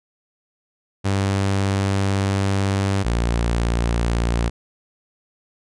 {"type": "tone pair in turn", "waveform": "sawtooth", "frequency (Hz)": [98, 58.07], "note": ["G2", "A#1"], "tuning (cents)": [0, -6], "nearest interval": "major sixth", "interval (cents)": 906, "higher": "first", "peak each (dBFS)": -14, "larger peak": "neither", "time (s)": [[1.04, 3.04], [3.04, 4.5]], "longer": "first", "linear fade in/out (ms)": 20, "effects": ["resampled to 22050 Hz"]}